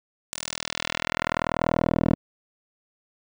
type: tone with band-pass filter sweep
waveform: 10% pulse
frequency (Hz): 40.47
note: E1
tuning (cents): -31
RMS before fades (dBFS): -26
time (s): 0.33-2.15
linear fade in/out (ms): 0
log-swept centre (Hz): 8300 to 310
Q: 1
effects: none